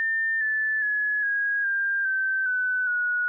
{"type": "tone with pitch steps", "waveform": "sine", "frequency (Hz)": [1800, 1746.7, 1695.1, 1644.9, 1596.2, 1549, 1503.2, 1458.7], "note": ["A6", "A6", "G#6", "G#6", "G6", "G6", "F#6", "F#6"], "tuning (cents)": [39, -13, 35, -17, 31, -21, 27, -25], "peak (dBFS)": -22, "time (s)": [0, 3.28], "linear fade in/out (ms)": 0, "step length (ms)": 410, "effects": []}